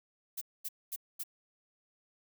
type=noise bursts; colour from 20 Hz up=violet; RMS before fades=-38 dBFS; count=4; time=0.37-1.236 s; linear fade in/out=10 ms; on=44 ms; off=230 ms; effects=none